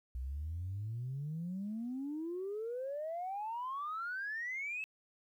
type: exponential sweep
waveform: sine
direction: up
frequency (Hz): 60.9 to 2637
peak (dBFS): -36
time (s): 0.15-4.84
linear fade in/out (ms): 0
effects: tanh soft clip ceiling -33 dBFS + 12-bit